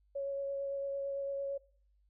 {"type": "tone with vibrato", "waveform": "sine", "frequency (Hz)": 554.4, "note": "C#5", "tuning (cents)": 0, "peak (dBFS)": -34, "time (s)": [0.15, 1.58], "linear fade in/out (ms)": 10, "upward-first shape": "sine", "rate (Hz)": 8.9, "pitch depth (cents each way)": 11, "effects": ["noise-tail reverb RT60 0.5 s tail -20 dB re dry", "added 50 Hz sine -67 dBFS peak until 2.09 s"]}